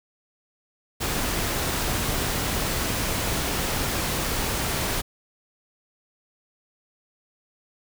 pink noise, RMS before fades -26 dBFS, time 1-5.02 s, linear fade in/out 20 ms, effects none

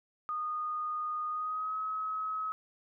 sine tone with pitch glide, 1231 to 1278.8 Hz, D#6 to D#6, -19 to +47 cents, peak -32 dBFS, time 0.29-2.52 s, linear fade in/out 0 ms, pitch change +66 cents, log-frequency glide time 1.29-1.76 s, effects none

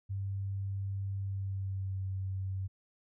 sine tone with pitch glide, 98 to 95.49 Hz, G2 to G2, 0 to -45 cents, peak -33 dBFS, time 0.09-2.68 s, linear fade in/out 20 ms, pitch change -45 cents, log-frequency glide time 1.2-2.02 s, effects none

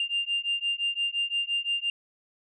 sine beating tone pair, 2794 / 2799.8 Hz, F7 / F7, 0 / +4 cents, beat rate 5.8 Hz, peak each -28 dBFS, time 0-1.9 s, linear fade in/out 2 ms, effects tanh soft clip ceiling -20 dBFS

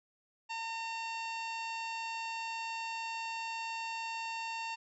harmonic tone with a mistuned harmonic, 909 Hz, A#5, 44 cents flat, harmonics 1 / 2 / 3 / 4 / 5 / 6 / 7 / 8, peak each -39 / -49 / -41 / -54 / -49 / -55 / -60 / -56 dBFS, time 0.49-4.76 s, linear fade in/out 20 ms, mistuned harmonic 8, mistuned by +17 cents, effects none

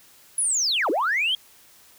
sine linear two-way sweep, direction down then up, 10600 to 277.2 to 3285 Hz, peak -19 dBFS, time 0.38-1.35 s, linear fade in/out 2 ms, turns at 0.9 s, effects tanh soft clip ceiling -16 dBFS + white hiss -53 dBFS RMS until 1.98 s

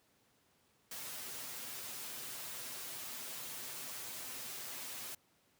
white noise with comb filter, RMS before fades -45 dBFS, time 0.91-5.15 s, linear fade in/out 5 ms, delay 7.9 ms, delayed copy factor +0.7, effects pink hiss -72 dBFS RMS until 5.59 s + high-pass 100 Hz 12 dB/octave

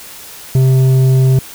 sine tone with tanh clipping, 131 Hz, C3, 2 cents sharp, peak -8 dBFS, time 0.55-1.39 s, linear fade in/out 2 ms, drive 8 dB, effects white hiss -33 dBFS RMS until 1.54 s

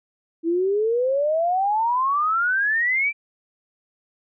sine exponential sweep, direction up, 323.1 to 2369 Hz, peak -18 dBFS, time 0.43-3.13 s, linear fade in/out 50 ms, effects none

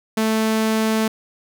sawtooth tone, 220 Hz, A3, in tune, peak -13 dBFS, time 0.17-1.08 s, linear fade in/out 5 ms, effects none

